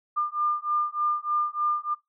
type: beating tone pair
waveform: sine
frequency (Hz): 1200 / 1203.3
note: D6 / D6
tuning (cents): +37 / +42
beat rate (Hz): 3.3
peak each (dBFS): -27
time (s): 0.16-1.95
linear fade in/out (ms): 20
effects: noise-tail reverb RT60 0.2 s tail -23 dB re dry